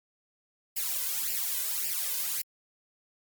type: noise with flanger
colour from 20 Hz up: blue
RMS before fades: -31 dBFS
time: 0.76-2.42 s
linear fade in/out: 10 ms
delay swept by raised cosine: 0.4 to 2 ms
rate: 1.8 Hz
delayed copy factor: +0.9
effects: Opus 48 kbps

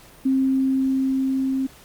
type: tone with level ramp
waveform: sine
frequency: 265.6 Hz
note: C4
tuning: 26 cents sharp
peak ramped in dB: -16 to -20 dBFS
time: 0.25-1.67 s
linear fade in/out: 10 ms
effects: pink hiss -48 dBFS RMS until 1.84 s + Opus 48 kbps

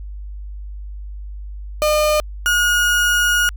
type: tone pair in turn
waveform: 35% pulse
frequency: 606 / 1441.3 Hz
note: D#5 / F#6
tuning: -46 / -46 cents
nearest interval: octave + minor third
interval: 1500 cents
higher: second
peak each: -12 dBFS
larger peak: neither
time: 1.82-2.2 / 2.46-3.49 s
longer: second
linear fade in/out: 0 ms
effects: added 50 Hz sine -28 dBFS peak until 3.56 s

